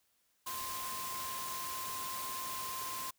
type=tone in noise; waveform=sine; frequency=1046.5 Hz; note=C6; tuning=in tune; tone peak=-41 dBFS; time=0.46-3.11 s; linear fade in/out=10 ms; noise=white; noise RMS=-42 dBFS; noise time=0.46-3.11 s; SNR=-2 dB; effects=white hiss -75 dBFS RMS until 3.18 s